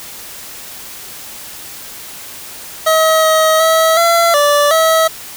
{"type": "tone with pitch steps", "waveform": "25% pulse", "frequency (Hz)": [638, 634, 646, 678, 582, 646], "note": ["D#5", "D#5", "E5", "E5", "D5", "E5"], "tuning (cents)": [43, 32, -35, 49, -16, -35], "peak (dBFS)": -5, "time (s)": [2.86, 5.08], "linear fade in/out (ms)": 10, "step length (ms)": 370, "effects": ["white hiss -31 dBFS RMS until 5.36 s"]}